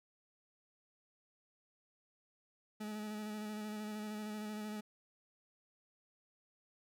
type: tone with vibrato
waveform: 40% pulse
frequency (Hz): 212.3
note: G#3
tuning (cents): +38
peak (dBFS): -40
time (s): 2.8-4.81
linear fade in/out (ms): 10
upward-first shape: square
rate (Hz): 13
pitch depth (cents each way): 19
effects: none